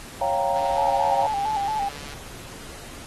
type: chord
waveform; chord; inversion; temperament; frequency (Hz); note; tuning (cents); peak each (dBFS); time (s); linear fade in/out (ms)
sine; G half-diminished seventh; second; equal; 554.4 / 698.5 / 784 / 932.3; Db5 / F5 / G5 / Bb5; 0 / 0 / 0 / 0; -26; 0.21-1.27; 5
type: click train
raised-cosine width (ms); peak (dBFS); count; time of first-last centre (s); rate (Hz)
0.2; -23; 228; 0.56-2.136; 144
type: tone with vibrato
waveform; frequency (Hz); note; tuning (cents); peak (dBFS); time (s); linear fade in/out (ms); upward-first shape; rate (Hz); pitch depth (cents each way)
sine; 830.6; G#5; 0; -22; 0.77-1.89; 5; square; 4.4; 68
effects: pink hiss -41 dBFS RMS until 3.06 s + AAC 32 kbps